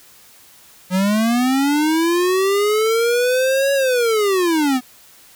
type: linear two-way sweep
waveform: square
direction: up then down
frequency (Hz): 180 to 559 to 245.1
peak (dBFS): -15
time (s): 0.9-4.81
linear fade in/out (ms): 50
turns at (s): 3.73
effects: white hiss -47 dBFS RMS until 5.35 s